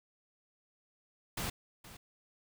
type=noise with echo; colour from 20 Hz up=pink; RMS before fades=-37 dBFS; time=1.37-1.5 s; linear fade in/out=5 ms; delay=470 ms; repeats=1; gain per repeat=-15 dB; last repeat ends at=1.97 s; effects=none